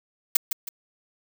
blue noise with echo, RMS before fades -17 dBFS, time 0.35-0.37 s, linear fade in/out 5 ms, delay 160 ms, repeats 2, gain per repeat -8 dB, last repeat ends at 0.69 s, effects none

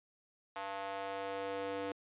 square tone with high-pass filter sweep, 98.1 Hz, G2, 2 cents sharp, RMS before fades -40 dBFS, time 0.56-1.92 s, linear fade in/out 0 ms, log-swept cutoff 800 to 400 Hz, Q 2.3, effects resampled to 8000 Hz

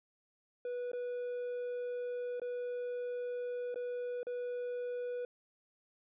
triangle tone with dropouts, 490 Hz, B4, 14 cents flat, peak -34 dBFS, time 0.65-5.25 s, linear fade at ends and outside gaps 2 ms, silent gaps 0.917-0.932 / 2.398-2.417 / 3.744-3.758 / 4.231-4.268 s, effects resampled to 8000 Hz

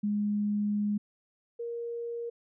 sine tone pair in turn, 207.2 / 469.5 Hz, G#3 / A#4, -4 / +12 cents, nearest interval octave + major second, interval 1416 cents, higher second, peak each -26 / -33 dBFS, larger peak first, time 0.03-0.98 / 1.59-2.3 s, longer first, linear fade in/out 10 ms, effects none

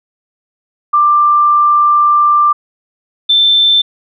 sine tone pair in turn, 1184 / 3548 Hz, D6 / A7, +14 / +14 cents, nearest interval octave + perfect fifth, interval 1900 cents, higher second, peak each -6 dBFS, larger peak neither, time 0.93-2.53 / 3.29-3.82 s, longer first, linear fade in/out 10 ms, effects none

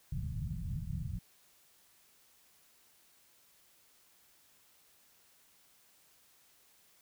white low-pass noise, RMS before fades -38 dBFS, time 0.12-1.19 s, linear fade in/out 5 ms, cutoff 170 Hz, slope 48 dB/octave, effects white hiss -66 dBFS RMS until 7.01 s

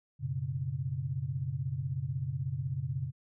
sine chord, F# suspended fourth, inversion none, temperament equal with one note detuned, 92.5 / 122.41 / 138.59 Hz, F#2 / B2 / C#3, 0 / -15 / 0 cents, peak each -40 / -36 / -34 dBFS, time 0.19-3.12 s, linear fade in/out 50 ms, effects none

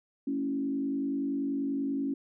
sine tone with frequency modulation, 277.2 Hz, C#4, in tune, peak -28 dBFS, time 0.27-2.14 s, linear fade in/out 5 ms, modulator 50.4 Hz, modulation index 0.73, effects none

